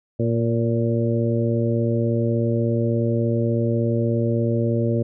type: harmonic tone with a mistuned harmonic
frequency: 116.54 Hz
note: A#2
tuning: in tune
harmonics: 1 / 2 / 3 / 4 / 5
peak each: -21 / -24 / -26 / -27 / -28 dBFS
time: 0.19-5.03 s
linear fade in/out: 10 ms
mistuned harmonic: 5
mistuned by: -23 cents
effects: none